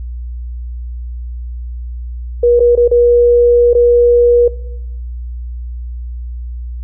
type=tone with dropouts; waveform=sine; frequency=480.1 Hz; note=B4; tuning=49 cents flat; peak=-6 dBFS; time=2.43-4.48 s; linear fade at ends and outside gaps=5 ms; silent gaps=2.595-2.603 / 2.754-2.774 / 2.878-2.913 / 3.733-3.749 s; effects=noise-tail reverb RT60 0.9 s tail -19 dB re dry + added 60 Hz sine -21 dBFS peak until 6.83 s